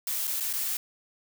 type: noise with dropouts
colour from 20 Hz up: blue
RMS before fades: -30 dBFS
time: 0.07-0.77 s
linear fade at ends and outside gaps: 2 ms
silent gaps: 0.272-0.276 / 0.401-0.406 / 0.529-0.535 s
effects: none